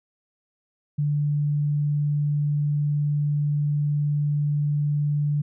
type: tone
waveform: sine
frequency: 146.83 Hz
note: D3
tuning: in tune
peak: -20 dBFS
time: 0.98-5.42 s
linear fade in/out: 10 ms
effects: none